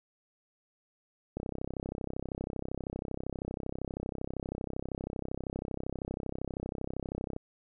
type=click train; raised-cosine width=2 ms; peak=-22 dBFS; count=197; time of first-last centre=1.37-7.364 s; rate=32.7 Hz; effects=none